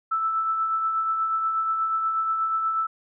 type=tone with tremolo; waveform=sine; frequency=1318.5 Hz; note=E6; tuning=in tune; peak=-20 dBFS; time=0.11-2.87 s; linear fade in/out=10 ms; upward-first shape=triangle; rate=8.3 Hz; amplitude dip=40%; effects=none